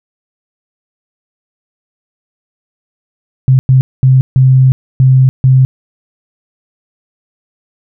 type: tone bursts at uneven times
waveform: sine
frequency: 130.81 Hz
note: C3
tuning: in tune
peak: -3 dBFS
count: 6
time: 3.48-3.59 / 3.69-3.81 / 4.03-4.21 / 4.36-4.72 / 5-5.29 / 5.44-5.65 s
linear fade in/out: 0 ms
effects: none